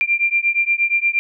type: beating tone pair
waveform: sine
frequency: 2374 / 2382.5 Hz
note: D7 / D7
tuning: +18 / +24 cents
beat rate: 8.5 Hz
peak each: -18 dBFS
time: 0.01-1.19 s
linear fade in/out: 0 ms
effects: none